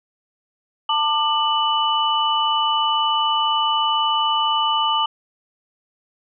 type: tone cluster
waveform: sine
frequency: 892 / 1192 / 2973 Hz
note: A5 / D6 / F#7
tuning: +23 / +25 / +8 cents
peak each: -21 dBFS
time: 0.89-5.06 s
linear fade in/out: 5 ms
effects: none